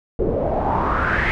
pink noise with low-pass filter sweep, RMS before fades -20 dBFS, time 0.19-1.31 s, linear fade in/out 0 ms, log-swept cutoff 420 to 2100 Hz, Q 4.5, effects none

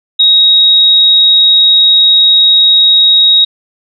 sine tone, 3785 Hz, A#7, 26 cents sharp, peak -3 dBFS, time 0.19-3.45 s, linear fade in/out 10 ms, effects none

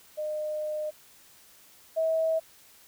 sine tone pair in turn, 610 / 644.6 Hz, D#5 / E5, -34 / -39 cents, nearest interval minor second, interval 95 cents, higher second, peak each -29 / -23 dBFS, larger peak second, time 0.17-0.91 / 1.96-2.4 s, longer first, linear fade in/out 20 ms, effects white hiss -56 dBFS RMS until 2.87 s

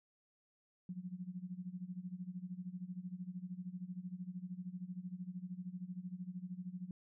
sine tone with tremolo, 181.5 Hz, F#3, 33 cents flat, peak -39 dBFS, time 0.89-6.91 s, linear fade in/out 2 ms, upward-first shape sine, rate 13 Hz, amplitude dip 85%, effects none

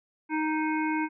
harmonic tone, 311.1 Hz, D#4, in tune, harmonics 1 / 3 / 5 / 7 / 8, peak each -27 / -31 / -36 / -36 / -42 dBFS, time 0.29-1.09 s, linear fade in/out 50 ms, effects none

